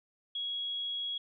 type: tone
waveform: sine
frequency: 3322 Hz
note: G#7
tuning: in tune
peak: -33 dBFS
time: 0.35-1.18 s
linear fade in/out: 5 ms
effects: none

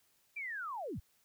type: linear sweep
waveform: sine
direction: down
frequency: 2400 to 40.54 Hz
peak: -38 dBFS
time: 0.36-1 s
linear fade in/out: 10 ms
effects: white hiss -72 dBFS RMS until 1.24 s

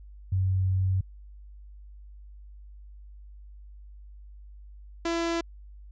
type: tone pair in turn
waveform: sine / sawtooth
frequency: 94.2 / 335.7 Hz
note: F#2 / E4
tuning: +32 / +32 cents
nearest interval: octave + minor seventh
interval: 2200 cents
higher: second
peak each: -22 dBFS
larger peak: neither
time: 0.32-1.01 / 5.05-5.41 s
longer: first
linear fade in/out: 5 ms
effects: added 50 Hz sine -44 dBFS peak until 5.91 s + resampled to 16000 Hz

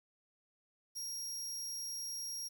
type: tone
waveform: sawtooth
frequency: 5610 Hz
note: F8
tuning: 7 cents sharp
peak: -37 dBFS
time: 0.95-2.49 s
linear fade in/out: 20 ms
effects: 11-bit

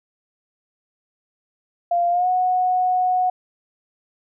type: tone with pitch glide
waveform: sine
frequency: 695 to 733.8 Hz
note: F5 to F#5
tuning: -9 to -15 cents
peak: -16 dBFS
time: 1.91-3.3 s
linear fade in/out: 5 ms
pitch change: +94 cents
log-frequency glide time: 2.1-2.28 s
effects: none

